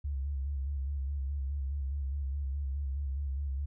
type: tone with vibrato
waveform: sine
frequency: 69.3 Hz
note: C#2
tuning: in tune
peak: -31 dBFS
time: 0.04-3.66 s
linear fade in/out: 10 ms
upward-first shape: square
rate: 4.8 Hz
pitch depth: 54 cents each way
effects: none